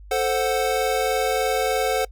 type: chord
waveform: square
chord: F# diminished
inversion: first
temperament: equal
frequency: 440 / 523.3 / 740 Hz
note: A4 / C5 / F#5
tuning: 0 / 0 / 0 cents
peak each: -25 dBFS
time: 0.11-2.05 s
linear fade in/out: 5 ms
effects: noise-tail reverb RT60 0.1 s tail -24 dB re dry + added 50 Hz sine -40 dBFS peak until 2.11 s